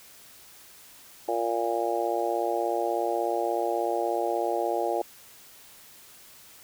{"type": "harmonic tone", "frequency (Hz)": 116.54, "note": "A#2", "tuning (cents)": 0, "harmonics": [3, 4, 5, 6, 7], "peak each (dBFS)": [-31, -31, -31, -31, -31], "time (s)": [1.28, 5.02], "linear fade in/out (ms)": 5, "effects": ["white hiss -51 dBFS RMS until 6.63 s"]}